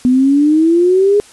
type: exponential sweep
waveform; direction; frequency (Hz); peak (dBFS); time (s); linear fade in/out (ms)
sine; up; 246.9 to 417.4; -7; 0.05-1.2; 0
effects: white hiss -41 dBFS RMS until 1.32 s + resampled to 24000 Hz